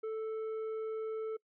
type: tone with tanh clipping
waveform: sine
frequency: 440 Hz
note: A4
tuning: in tune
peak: -36 dBFS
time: 0.03-1.37 s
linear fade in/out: 10 ms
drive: 6 dB
effects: noise-tail reverb RT60 0.1 s tail -25 dB re dry